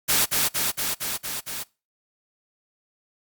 white noise with echo, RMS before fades -20 dBFS, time 0.08-0.26 s, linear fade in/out 20 ms, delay 230 ms, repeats 6, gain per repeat -2 dB, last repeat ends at 1.64 s, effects noise-tail reverb RT60 0.3 s tail -23 dB re dry + Opus 48 kbps

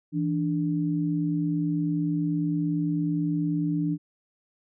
sine tone pair together, 164.81 / 293.9 Hz, E3 / D4, 0 / +1 cents, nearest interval minor seventh, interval 1001 cents, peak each -26 dBFS, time 0.12-3.98 s, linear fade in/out 50 ms, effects none

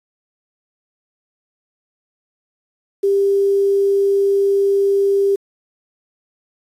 sine tone with quantisation, 396.5 Hz, G4, 20 cents sharp, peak -12 dBFS, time 3.03-5.36 s, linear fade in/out 10 ms, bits 7, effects resampled to 32000 Hz

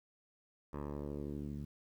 10% pulse tone with low-pass filter sweep, 72.6 Hz, D2, 19 cents flat, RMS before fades -42 dBFS, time 0.73-1.65 s, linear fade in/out 5 ms, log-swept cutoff 1200 to 180 Hz, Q 1.4, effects 11-bit

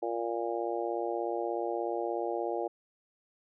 harmonic tone, 116.7 Hz, A#2, 2 cents sharp, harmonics 3 / 4 / 5 / 6 / 7, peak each -35 / -36 / -37 / -38 / -38 dBFS, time 0.02-2.68 s, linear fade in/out 10 ms, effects none

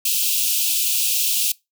white high-pass noise, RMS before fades -20 dBFS, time 0.05-1.52 s, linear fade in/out 5 ms, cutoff 2500 Hz, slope 96 dB/octave, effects noise-tail reverb RT60 0.2 s tail -22 dB re dry

